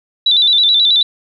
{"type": "tone with vibrato", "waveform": "sine", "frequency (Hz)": 3729, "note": "A#7", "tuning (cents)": 0, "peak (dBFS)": -8, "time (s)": [0.26, 1.03], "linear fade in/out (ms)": 5, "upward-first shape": "square", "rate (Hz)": 9.3, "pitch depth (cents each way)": 83, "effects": []}